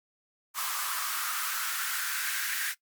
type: noise with high-pass filter sweep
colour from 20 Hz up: white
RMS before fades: -32 dBFS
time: 0.54-2.75 s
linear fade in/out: 50 ms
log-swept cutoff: 1100 to 1700 Hz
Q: 4.6
effects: noise-tail reverb RT60 0.1 s tail -19 dB re dry + Opus 48 kbps